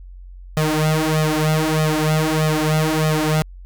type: tone with flanger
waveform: sawtooth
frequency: 155.56 Hz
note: D#3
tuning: in tune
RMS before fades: -18 dBFS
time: 0.57-3.42 s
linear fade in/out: 0 ms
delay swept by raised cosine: 1.6 to 5 ms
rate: 1.6 Hz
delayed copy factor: +0.95
effects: added 45 Hz sine -35 dBFS peak until 3.65 s